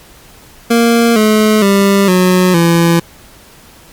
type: tone with pitch steps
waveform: 25% pulse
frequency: 233.1 / 215 / 198.29 / 182.89 / 168.68 Hz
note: A#3 / A3 / G3 / F#3 / E3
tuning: 0 / -40 / +20 / -20 / +40 cents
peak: -3 dBFS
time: 0.7-3 s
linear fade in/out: 10 ms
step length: 460 ms
effects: pink hiss -40 dBFS RMS until 3.92 s + MP3 96 kbps